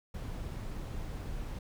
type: noise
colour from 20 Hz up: brown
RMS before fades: -39 dBFS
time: 0.14-1.59 s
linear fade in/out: 5 ms
effects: none